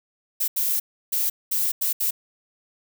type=noise bursts at uneven times; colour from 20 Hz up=violet; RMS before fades=-23 dBFS; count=6; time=0.4-0.48 / 0.56-0.8 / 1.12-1.3 / 1.51-1.72 / 1.81-1.93 / 2-2.11 s; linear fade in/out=10 ms; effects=none